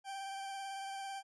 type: tone with vibrato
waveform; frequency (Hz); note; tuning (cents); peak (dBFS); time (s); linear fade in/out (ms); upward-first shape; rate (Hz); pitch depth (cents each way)
40% pulse; 783; G5; -2; -40; 0.04-1.23; 50; sine; 18; 18
effects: resampled to 24000 Hz